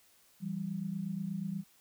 sine tone pair together, 167.66 / 196 Hz, E3 / G3, +30 / 0 cents, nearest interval minor third, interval 270 cents, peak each -38 / -36 dBFS, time 0.4-1.64 s, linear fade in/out 50 ms, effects white hiss -65 dBFS RMS until 1.8 s

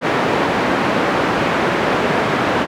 pink band-pass noise, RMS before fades -17 dBFS, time 0.01-2.67 s, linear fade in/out 50 ms, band 220 to 1900 Hz, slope 12 dB/octave, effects none

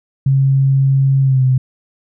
sine tone with pitch glide, 135.7 to 129.5 Hz, C#3 to C3, -36 to -17 cents, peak -9 dBFS, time 0.26-1.58 s, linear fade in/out 5 ms, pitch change -81 cents, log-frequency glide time 1.22-1.43 s, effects none

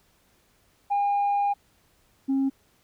sine tone pair in turn, 810 / 270.3 Hz, G#5 / C#4, -43 / -44 cents, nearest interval octave + perfect fifth, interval 1901 cents, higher first, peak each -19 dBFS, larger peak neither, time 0.9-1.54 / 2.28-2.5 s, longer first, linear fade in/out 20 ms, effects tanh soft clip ceiling -19 dBFS + pink hiss -64 dBFS RMS until 2.83 s

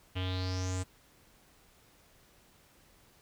square tone with low-pass filter sweep, 92.5 Hz, F#2, in tune, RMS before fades -34 dBFS, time 0.15-0.84 s, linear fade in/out 20 ms, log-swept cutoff 2900 to 8200 Hz, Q 6.2, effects pink hiss -63 dBFS RMS until 3.21 s

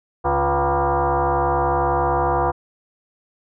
sine tone with frequency modulation, 140 Hz, C#3, 18 cents sharp, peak -16 dBFS, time 0.24-2.52 s, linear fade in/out 20 ms, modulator 211 Hz, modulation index 4.9, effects none

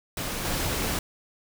pink noise with level steps, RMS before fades -31 / -28 dBFS, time 0.17-0.99 s, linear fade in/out 2 ms, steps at 0.45 s, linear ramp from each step 2 ms, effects none

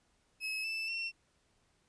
35% pulse tone with pitch steps, 2574 / 2642 / 2711 Hz, E7 / E7 / E7, -42 / +3 / +48 cents, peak -33 dBFS, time 0.4-1.12 s, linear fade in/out 50 ms, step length 240 ms, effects pink hiss -73 dBFS RMS until 1.88 s + resampled to 22050 Hz

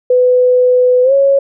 sine tone with pitch glide, 500 to 551.6 Hz, B4 to C#5, +21 to -9 cents, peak -6 dBFS, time 0.1-1.39 s, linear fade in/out 5 ms, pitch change +170 cents, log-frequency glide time 1.03-1.13 s, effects none

